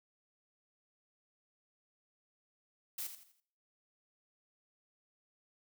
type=noise with echo; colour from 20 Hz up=blue; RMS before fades=-40 dBFS; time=2.98-3.07 s; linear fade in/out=5 ms; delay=83 ms; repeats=4; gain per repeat=-9 dB; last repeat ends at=3.402 s; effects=noise-tail reverb RT60 0.6 s tail -21 dB re dry